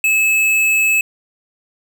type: tone with tanh clipping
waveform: sine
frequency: 2597 Hz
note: E7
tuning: 26 cents flat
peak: -13 dBFS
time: 0.04-1.01 s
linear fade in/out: 2 ms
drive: 16 dB
effects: none